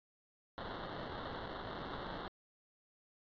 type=noise with sample-and-hold; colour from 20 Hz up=white; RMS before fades=-44 dBFS; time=0.58-2.28 s; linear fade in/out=0 ms; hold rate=2450 Hz; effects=resampled to 11025 Hz